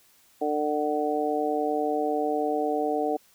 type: harmonic tone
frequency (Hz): 149.7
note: D3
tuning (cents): +33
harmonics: 2 / 3 / 4 / 5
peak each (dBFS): -30 / -28 / -31 / -28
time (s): 0.41-3.17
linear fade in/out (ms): 10
effects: white hiss -60 dBFS RMS until 3.34 s